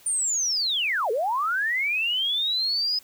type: linear two-way sweep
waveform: sine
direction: down then up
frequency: 9180 to 409.9 to 5070 Hz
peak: -22 dBFS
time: 0.06-2.99 s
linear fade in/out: 5 ms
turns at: 1.11 s
effects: white hiss -53 dBFS RMS until 3.03 s